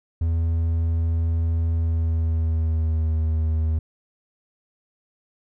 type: tone with pitch glide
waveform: triangle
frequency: 82.41 to 79.37 Hz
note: E2 to D#2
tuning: 0 to +35 cents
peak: -17 dBFS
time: 0.21-3.79 s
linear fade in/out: 5 ms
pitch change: -65 cents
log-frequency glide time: 1.75-3.15 s
effects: none